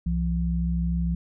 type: tone pair together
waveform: sine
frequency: 64 / 170.7 Hz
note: C2 / F3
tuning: -38 / -39 cents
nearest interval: octave + perfect fourth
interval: 1699 cents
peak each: -25 dBFS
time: 0.06-1.15 s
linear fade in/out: 5 ms
effects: none